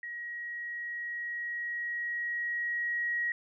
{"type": "tone with level ramp", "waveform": "sine", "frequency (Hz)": 1900, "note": "A#6", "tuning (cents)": 33, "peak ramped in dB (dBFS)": [-37, -28], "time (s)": [0.03, 3.32], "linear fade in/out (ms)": 2, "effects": []}